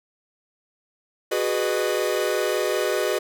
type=chord; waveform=45% pulse; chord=G# minor seventh; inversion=third; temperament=equal with one note detuned; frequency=370 / 415.3 / 493.9 / 610.5 Hz; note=F#4 / G#4 / B4 / D#5; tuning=0 / 0 / 0 / -33 cents; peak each=-27 dBFS; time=1.31-3.19 s; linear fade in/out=10 ms; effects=none